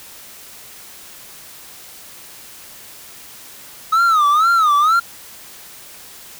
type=tone with vibrato; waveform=triangle; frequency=1265 Hz; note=D#6; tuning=28 cents sharp; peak=-9 dBFS; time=3.92-5 s; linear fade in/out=10 ms; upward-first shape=sine; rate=2.1 Hz; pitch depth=160 cents each way; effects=white hiss -39 dBFS RMS until 6.39 s